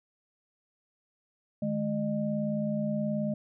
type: tone cluster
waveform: sine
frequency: 153.7 / 212.5 / 608 Hz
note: D#3 / G#3 / D#5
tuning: -21 / +40 / -40 cents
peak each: -35 / -29 / -34 dBFS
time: 1.62-3.34 s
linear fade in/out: 5 ms
effects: none